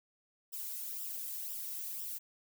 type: noise with flanger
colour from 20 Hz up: violet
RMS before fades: -41 dBFS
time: 0.52-2.19 s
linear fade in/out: 20 ms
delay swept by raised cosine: 0.46 to 1.76 ms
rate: 2 Hz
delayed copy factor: -0.65
effects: none